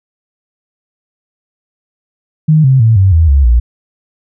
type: tone with pitch steps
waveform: sine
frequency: 155.6 / 132.36 / 112.6 / 95.78 / 81.48 / 69.31 / 58.96 Hz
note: D#3 / C3 / A2 / G2 / E2 / C#2 / A#1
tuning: 0 / +20 / +40 / -40 / -20 / 0 / +20 cents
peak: -4 dBFS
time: 2.48-3.6 s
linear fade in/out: 10 ms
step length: 160 ms
effects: none